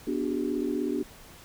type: chord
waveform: sine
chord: G# half-diminished seventh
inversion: first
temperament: equal with one note detuned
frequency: 246.9 / 293.7 / 370 / 406.1 Hz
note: B3 / D4 / F#4 / G#4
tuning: 0 / 0 / 0 / -39 cents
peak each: -32 / -30 / -32 / -35 dBFS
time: 0.07-1.03 s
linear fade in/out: 5 ms
effects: pink hiss -50 dBFS RMS until 1.44 s